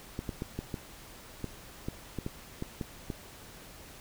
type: clicks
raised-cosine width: 3 ms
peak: -21 dBFS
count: 12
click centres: 0.191 / 0.292 / 0.421 / 0.59 / 0.742 / 1.443 / 1.885 / 2.187 / 2.264 / 2.624 / 2.812 / 3.102 s
effects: pink hiss -50 dBFS RMS until 4 s